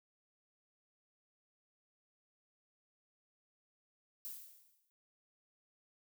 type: noise with exponential decay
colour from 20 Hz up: violet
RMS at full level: -43 dBFS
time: 4.25-4.9 s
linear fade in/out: 0 ms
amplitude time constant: 140 ms
effects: none